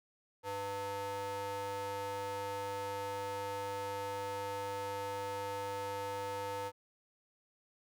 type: ring-modulated tone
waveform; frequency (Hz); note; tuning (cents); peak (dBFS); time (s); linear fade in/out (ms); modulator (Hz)
square; 200; G3; +35; -35; 0.43-6.72; 50; 699
effects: none